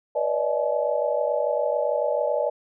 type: tone cluster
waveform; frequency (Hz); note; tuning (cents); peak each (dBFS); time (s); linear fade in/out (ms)
sine; 486.6 / 560 / 591 / 638 / 853; B4 / C#5 / D5 / D#5 / G#5; -26 / +18 / +11 / +43 / +46; -28 / -31 / -24 / -28 / -31; 0.15-2.5; 10
effects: none